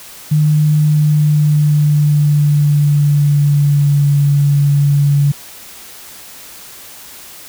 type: tone with pitch glide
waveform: sine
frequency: 151.3 to 142.81 Hz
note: D#3 to D3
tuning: -48 to -48 cents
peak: -8 dBFS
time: 0.31-5.32 s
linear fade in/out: 10 ms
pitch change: -100 cents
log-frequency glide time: 0.76-4.18 s
effects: white hiss -35 dBFS RMS until 7.48 s